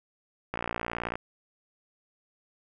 click train, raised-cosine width 0.5 ms, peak -16 dBFS, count 37, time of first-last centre 0.54-1.155 s, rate 58.5 Hz, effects none

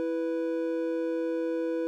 triangle tone pair together, 329.6 / 493.8 Hz, E4 / B4, 0 / 0 cents, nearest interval perfect fifth, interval 700 cents, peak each -28 dBFS, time 0-1.87 s, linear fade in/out 0 ms, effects none

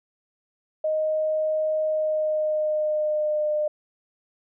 sine tone with pitch glide, 622.3 to 603.9 Hz, D#5 to D5, 0 to +48 cents, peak -21 dBFS, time 0.84-3.68 s, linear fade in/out 5 ms, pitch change -52 cents, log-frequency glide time 1.85-3.51 s, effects none

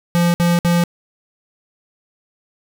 square tone bursts, 172.6 Hz, F3, 20 cents flat, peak -13 dBFS, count 3, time 0.15-0.838 s, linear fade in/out 0 ms, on 190 ms, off 59 ms, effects none

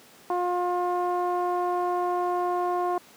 sawtooth tone with low-pass filter, 355.9 Hz, F4, 33 cents sharp, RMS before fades -26 dBFS, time 0.3-2.98 s, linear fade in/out 2 ms, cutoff 910 Hz, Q 8.8, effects pink hiss -52 dBFS RMS until 3.16 s + high-pass 200 Hz 12 dB/octave

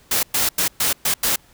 white noise bursts at uneven times, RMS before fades -19 dBFS, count 6, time 0.11-0.23 / 0.34-0.49 / 0.58-0.68 / 0.8-0.93 / 1.05-1.14 / 1.23-1.36 s, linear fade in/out 5 ms, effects pink hiss -53 dBFS RMS until 1.53 s

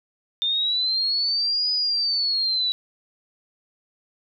sine linear two-way sweep, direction up then down, 3593 to 4983 to 3909 Hz, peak -20 dBFS, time 0.42-2.72 s, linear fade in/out 0 ms, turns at 1.72 s, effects none

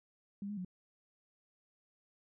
sine tone with pitch steps, 200.5 / 207.5 / 182.3 Hz, G3 / G#3 / F#3, +39 / -1 / -25 cents, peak -38 dBFS, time 0.42-0.648 s, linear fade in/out 2 ms, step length 76 ms, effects none

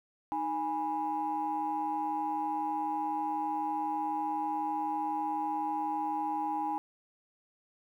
sine tone cluster, 309.2 / 826 / 982 Hz, D#4 / G#5 / B5, -11 / -10 / -10 cents, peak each -37 / -31 / -37 dBFS, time 0.32-6.78 s, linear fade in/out 0 ms, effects tanh soft clip ceiling -22 dBFS + 11-bit

